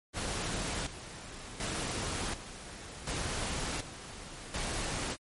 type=noise with tremolo; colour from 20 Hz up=pink; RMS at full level=-35 dBFS; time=0.13-5.17 s; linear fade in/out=50 ms; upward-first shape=square; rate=0.68 Hz; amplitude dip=70%; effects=MP3 48 kbps